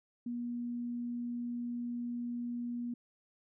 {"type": "tone", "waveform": "sine", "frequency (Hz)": 240.1, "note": "B3", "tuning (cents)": -49, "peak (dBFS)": -35, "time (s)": [0.26, 2.94], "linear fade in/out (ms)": 5, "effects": []}